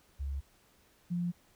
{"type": "tone pair in turn", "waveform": "sine", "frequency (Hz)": [69.3, 174.63], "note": ["C#2", "F3"], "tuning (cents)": [0, 0], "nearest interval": "octave + major third", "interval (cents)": 1600, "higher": "second", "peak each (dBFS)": [-33, -30], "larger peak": "second", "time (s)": [[0.19, 0.41], [1.1, 1.32]], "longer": "neither", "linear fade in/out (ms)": 20, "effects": ["pink hiss -66 dBFS RMS until 1.55 s"]}